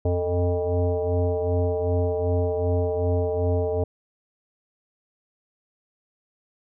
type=tone with frequency modulation; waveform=sine; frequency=264.2 Hz; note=C4; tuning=17 cents sharp; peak=-20 dBFS; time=0.05-3.84 s; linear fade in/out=5 ms; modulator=177 Hz; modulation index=2.1; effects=none